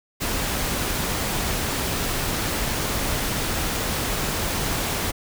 pink noise, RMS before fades -25 dBFS, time 0.2-5.12 s, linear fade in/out 20 ms, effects none

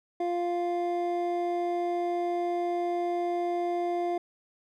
triangle tone pair together, 349.2 / 698.4 Hz, F4 / F5, 0 / 0 cents, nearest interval octave, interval 1200 cents, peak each -27 / -28 dBFS, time 0.2-4.18 s, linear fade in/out 5 ms, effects none

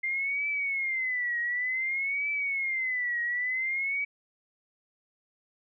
sine tone with vibrato, 2093 Hz, C7, in tune, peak -27 dBFS, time 0.03-4.05 s, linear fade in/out 10 ms, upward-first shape triangle, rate 0.55 Hz, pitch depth 180 cents each way, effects none

